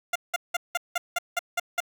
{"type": "tone bursts", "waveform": "15% pulse", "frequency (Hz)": 698.5, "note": "F5", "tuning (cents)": 0, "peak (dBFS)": -17, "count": 9, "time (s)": [0.13, 1.804], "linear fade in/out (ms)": 5, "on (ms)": 26, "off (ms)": 180, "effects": []}